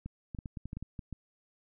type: clicks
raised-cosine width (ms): 5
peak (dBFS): -27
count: 11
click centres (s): 0.06 / 0.348 / 0.388 / 0.458 / 0.572 / 0.656 / 0.731 / 0.77 / 0.826 / 0.992 / 1.127
effects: none